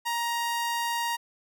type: tone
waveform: sawtooth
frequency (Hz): 939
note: A#5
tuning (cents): +12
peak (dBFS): -23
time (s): 0.05-1.17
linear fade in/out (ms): 20
effects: none